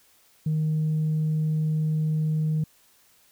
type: tone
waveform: sine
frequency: 155.56 Hz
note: D#3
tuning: in tune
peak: -20 dBFS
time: 0.46-2.64 s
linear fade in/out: 5 ms
effects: tanh soft clip ceiling -19 dBFS + white hiss -60 dBFS RMS until 3.31 s